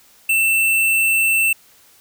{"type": "tone with sample-and-hold", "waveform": "sine", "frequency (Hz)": 2670, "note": "E7", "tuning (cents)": 22, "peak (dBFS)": -13, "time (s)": [0.29, 1.53], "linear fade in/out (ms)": 5, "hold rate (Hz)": 11025, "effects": ["white hiss -51 dBFS RMS until 2 s"]}